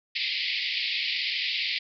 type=band-pass noise; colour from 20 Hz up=pink; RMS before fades=-29 dBFS; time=0.15-1.79 s; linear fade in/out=10 ms; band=2000 to 4900 Hz; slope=96 dB/octave; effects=none